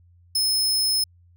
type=tone; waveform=sawtooth; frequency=5190 Hz; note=E8; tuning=28 cents flat; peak=-17 dBFS; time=0.35-1.04 s; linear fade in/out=5 ms; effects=added 87 Hz sine -52 dBFS peak until 1.36 s